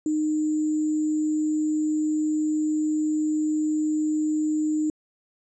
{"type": "tone with sample-and-hold", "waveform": "sine", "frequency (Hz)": 306.9, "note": "D#4", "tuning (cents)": -24, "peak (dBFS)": -21, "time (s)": [0.06, 4.9], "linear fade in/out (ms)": 2, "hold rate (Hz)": 7350, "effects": ["resampled to 24000 Hz"]}